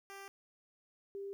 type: tone pair in turn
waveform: 10% pulse / sine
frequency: 394 / 396.5 Hz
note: G4 / G4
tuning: +9 / +20 cents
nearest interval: unison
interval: 11 cents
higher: second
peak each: -39 / -40 dBFS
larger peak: first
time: 0.1-0.28 / 1.15-1.33 s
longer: neither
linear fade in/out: 0 ms
effects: 13-bit